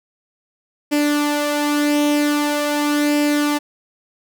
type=tone with flanger; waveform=sawtooth; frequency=293.8 Hz; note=D4; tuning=1 cent sharp; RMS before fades=-18 dBFS; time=0.91-3.59 s; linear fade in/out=20 ms; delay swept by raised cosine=0.39 to 3.09 ms; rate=0.44 Hz; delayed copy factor=+0.5; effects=none